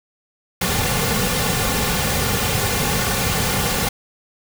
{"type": "noise with comb filter", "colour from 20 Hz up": "pink", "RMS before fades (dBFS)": -20, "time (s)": [0.61, 3.89], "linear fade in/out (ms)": 5, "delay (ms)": 3.1, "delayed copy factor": -0.65, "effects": []}